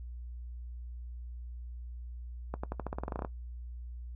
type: accelerating click train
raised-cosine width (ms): 1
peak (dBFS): -21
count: 14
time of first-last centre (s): 2.54-3.249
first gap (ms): 95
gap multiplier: 0.9
effects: noise-tail reverb RT60 0.1 s tail -17 dB re dry + added 60 Hz sine -40 dBFS peak until 4.15 s

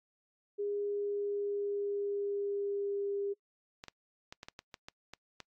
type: tone with pitch glide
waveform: sine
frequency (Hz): 408.2 to 401.4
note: G#4 to G4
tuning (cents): -30 to +41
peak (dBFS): -32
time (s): 0.58-3.34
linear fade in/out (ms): 20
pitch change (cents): -29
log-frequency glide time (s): 0.83-3.09
type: clicks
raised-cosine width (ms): 0.2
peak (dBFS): -27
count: 10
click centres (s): 3.839 / 3.883 / 4.325 / 4.431 / 4.485 / 4.591 / 4.742 / 4.885 / 5.136 / 5.403
effects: noise-tail reverb RT60 0.1 s tail -24 dB re dry + AAC 64 kbps

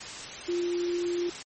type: tone in noise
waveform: sine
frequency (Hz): 349.2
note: F4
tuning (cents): 0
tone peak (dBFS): -26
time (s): 0.48-1.3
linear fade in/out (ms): 10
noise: white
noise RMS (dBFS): -39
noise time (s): 0-1.43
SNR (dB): +10
effects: MP3 32 kbps

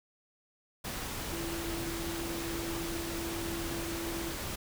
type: tone in noise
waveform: sine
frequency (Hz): 335.3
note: E4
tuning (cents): +30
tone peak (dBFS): -37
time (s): 1.32-4.32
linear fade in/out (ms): 10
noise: pink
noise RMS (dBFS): -38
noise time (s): 0.84-4.56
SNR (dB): -2
effects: none

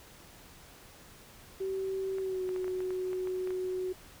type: tone with pitch glide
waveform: sine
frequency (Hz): 383.3 to 369.6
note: G4 to F#4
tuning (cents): -39 to -2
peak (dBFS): -31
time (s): 1.6-3.93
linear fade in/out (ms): 10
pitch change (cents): -63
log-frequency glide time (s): 2.19-2.44
type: clicks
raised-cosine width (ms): 0.5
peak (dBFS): -31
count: 11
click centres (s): 2.184 / 2.491 / 2.562 / 2.644 / 2.68 / 2.805 / 2.906 / 3.131 / 3.273 / 3.474 / 3.506
effects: pink hiss -54 dBFS RMS until 4.2 s

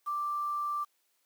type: tone with quantisation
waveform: sine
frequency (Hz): 1177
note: D6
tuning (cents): +3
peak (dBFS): -30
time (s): 0.06-0.85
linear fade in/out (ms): 20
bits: 9
effects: white hiss -74 dBFS RMS until 1.25 s + high-pass 300 Hz 12 dB/octave

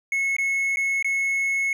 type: tone with dropouts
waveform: triangle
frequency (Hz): 2187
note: C#7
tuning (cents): -24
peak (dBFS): -19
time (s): 0.12-1.73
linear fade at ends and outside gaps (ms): 2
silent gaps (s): 0.366-0.384 / 0.76-0.77 / 1.026-1.045
effects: none

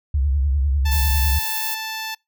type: tone with vibrato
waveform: sine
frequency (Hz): 69.3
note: C#2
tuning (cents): 0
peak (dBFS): -16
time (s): 0.14-1.39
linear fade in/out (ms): 5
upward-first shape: triangle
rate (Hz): 10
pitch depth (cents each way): 170
type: tone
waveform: 10% pulse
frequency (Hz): 880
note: A5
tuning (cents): 0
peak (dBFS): -18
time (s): 0.85-2.15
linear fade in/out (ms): 10
type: noise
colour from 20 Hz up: violet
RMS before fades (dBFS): -26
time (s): 0.91-1.75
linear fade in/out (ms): 10
effects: noise-tail reverb RT60 0.2 s tail -26 dB re dry

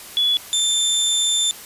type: tone pair in turn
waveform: sine / 25% pulse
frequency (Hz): 3415 / 3557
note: G#7 / A7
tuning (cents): +48 / +18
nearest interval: minor second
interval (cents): 70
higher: second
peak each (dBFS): -15 / -13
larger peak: second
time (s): 0.17-0.37 / 0.53-1.51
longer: second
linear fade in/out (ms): 0
effects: white hiss -38 dBFS RMS until 1.65 s + resampled to 32000 Hz

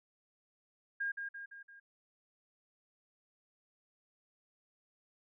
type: tone with echo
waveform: sine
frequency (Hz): 1618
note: G#6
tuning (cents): -46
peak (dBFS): -33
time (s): 1-1.12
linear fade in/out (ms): 10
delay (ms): 170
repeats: 4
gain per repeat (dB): -5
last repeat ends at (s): 1.8
effects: none

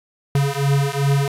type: beating tone pair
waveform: square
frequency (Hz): 138.59 / 141.19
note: C#3 / C#3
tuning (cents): 0 / +32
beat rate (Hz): 2.6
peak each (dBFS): -20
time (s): 0.35-1.28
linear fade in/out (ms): 2
effects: resampled to 32000 Hz + 8-bit

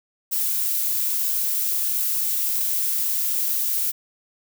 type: noise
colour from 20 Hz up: violet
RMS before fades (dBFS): -23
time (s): 0.31-3.92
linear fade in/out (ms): 20
effects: none

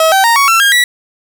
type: tone with pitch steps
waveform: 30% pulse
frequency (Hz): 642 / 772.3 / 929.1 / 1117.8 / 1344.7 / 1617.7 / 1946.2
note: E5 / G5 / A#5 / C#6 / E6 / G#6 / B6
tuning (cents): -46 / -26 / -6 / +14 / +34 / -46 / -26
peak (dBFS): -4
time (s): 0-0.84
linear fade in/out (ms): 2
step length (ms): 120
effects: none

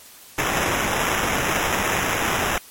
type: noise with sample-and-hold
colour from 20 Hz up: white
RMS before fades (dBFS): -22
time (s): 0.38-2.58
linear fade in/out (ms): 2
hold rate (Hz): 4410
effects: white hiss -45 dBFS RMS until 2.7 s + MP3 64 kbps

